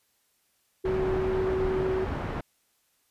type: tone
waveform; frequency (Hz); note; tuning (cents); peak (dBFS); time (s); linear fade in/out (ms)
sine; 376.6; F#4; +31; -25; 0.84-2.05; 10
type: low-pass noise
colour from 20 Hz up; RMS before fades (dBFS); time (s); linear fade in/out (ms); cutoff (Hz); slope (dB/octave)
pink; -32; 0.85-2.41; 5; 1400; 12
effects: white hiss -70 dBFS RMS until 3.1 s + resampled to 32000 Hz